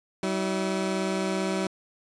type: tone pair together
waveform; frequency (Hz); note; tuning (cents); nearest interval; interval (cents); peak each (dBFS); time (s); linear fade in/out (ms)
20% pulse; 190.24 / 323.2; F#3 / E4; +48 / -34; major sixth; 918; -22 / -26; 0.23-1.67; 2
effects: resampled to 22050 Hz